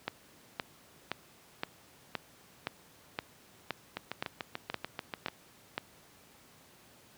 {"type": "two click trains", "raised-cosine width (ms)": 0.3, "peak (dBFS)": [-19, -16], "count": [10, 12], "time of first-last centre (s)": [[3.97, 5.284], [0.08, 5.779]], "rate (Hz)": [6.85, 1.93], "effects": ["pink hiss -59 dBFS RMS until 7.17 s", "high-pass 100 Hz 12 dB/octave"]}